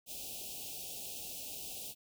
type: band-stop noise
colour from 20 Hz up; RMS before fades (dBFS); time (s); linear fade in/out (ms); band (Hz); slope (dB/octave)
white; -44; 0.06-1.95; 50; 830 to 2500; 96
effects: none